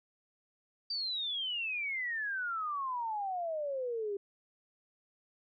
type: exponential sweep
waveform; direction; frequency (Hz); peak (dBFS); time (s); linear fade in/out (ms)
sine; down; 4699 to 392; -33; 0.9-4.17; 5
effects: none